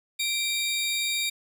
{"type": "tone pair together", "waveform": "sawtooth", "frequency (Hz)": [2349, 3729], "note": ["D7", "A#7"], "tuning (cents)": [0, 0], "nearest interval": "minor sixth", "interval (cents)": 800, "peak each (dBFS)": -25, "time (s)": [0.19, 1.3], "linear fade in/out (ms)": 10, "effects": []}